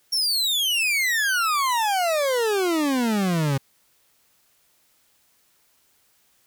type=exponential sweep; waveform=40% pulse; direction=down; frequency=5588 to 132.2 Hz; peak=-19 dBFS; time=0.12-3.58 s; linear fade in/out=10 ms; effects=white hiss -63 dBFS RMS until 6.46 s